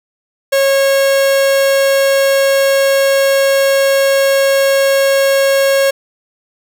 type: tone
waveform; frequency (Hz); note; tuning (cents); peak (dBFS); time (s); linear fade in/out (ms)
45% pulse; 547; C#5; -23; -9; 0.52-5.91; 10
effects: 8-bit